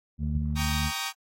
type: harmonic tone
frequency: 75 Hz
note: D2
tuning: 37 cents sharp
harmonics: 1 / 2 / 3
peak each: -28 / -31 / -33 dBFS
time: 0.18-0.92 s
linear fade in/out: 50 ms
type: chord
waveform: 10% pulse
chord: Eb dominant seventh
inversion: first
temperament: equal with one note detuned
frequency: 784 / 932.3 / 1124.9 / 1244.5 Hz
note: G5 / Bb5 / Db6 / Eb6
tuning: 0 / 0 / +25 / 0 cents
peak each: -27 dBFS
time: 0.55-1.13 s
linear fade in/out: 50 ms
effects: AAC 48 kbps